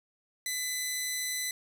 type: tone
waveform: 10% pulse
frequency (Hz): 2006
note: B6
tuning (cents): +26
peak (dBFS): -22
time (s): 0.46-1.51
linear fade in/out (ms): 2
effects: 8-bit